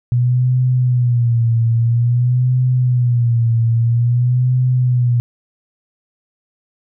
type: tone with vibrato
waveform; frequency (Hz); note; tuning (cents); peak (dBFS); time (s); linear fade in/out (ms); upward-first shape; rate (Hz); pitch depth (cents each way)
sine; 120.9; B2; -36; -11; 0.12-5.2; 0; sine; 0.5; 85
effects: none